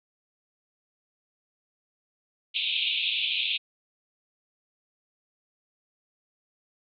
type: band-pass noise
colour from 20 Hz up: white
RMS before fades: -28 dBFS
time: 2.54-3.58 s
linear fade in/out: 20 ms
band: 2400 to 3800 Hz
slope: 96 dB/octave
effects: none